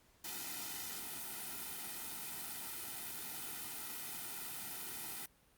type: noise with comb filter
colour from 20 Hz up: white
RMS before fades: -44 dBFS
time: 0.24-5.26 s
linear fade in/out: 5 ms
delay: 1.8 ms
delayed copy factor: -0.85
effects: pink hiss -69 dBFS RMS until 5.57 s + Opus 48 kbps